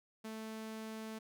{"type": "tone", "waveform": "sawtooth", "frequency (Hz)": 220, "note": "A3", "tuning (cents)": 0, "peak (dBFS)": -39, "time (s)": [0.24, 1.19], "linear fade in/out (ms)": 10, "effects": []}